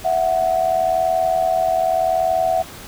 sine tone pair together, 660 / 740.8 Hz, E5 / F#5, +2 / +2 cents, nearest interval major second, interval 200 cents, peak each -18 dBFS, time 0.04-2.63 s, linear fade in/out 20 ms, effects pink hiss -37 dBFS RMS until 2.87 s

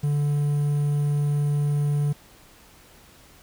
triangle tone with quantisation, 145.7 Hz, D3, 13 cents flat, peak -18 dBFS, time 0.03-2.13 s, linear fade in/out 10 ms, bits 8, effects pink hiss -52 dBFS RMS until 3.42 s

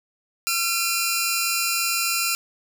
10% pulse tone pair together, 1361.6 / 2428 Hz, F6 / D#7, -44 / -43 cents, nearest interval minor seventh, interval 1001 cents, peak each -16 / -15 dBFS, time 0.47-2.35 s, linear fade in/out 0 ms, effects none

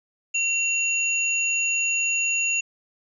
sine tone pair together, 2734 / 6828 Hz, F7 / G#8, -37 / +47 cents, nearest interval octave + major third, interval 1584 cents, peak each -22 / -26 dBFS, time 0.34-2.61 s, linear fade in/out 10 ms, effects none

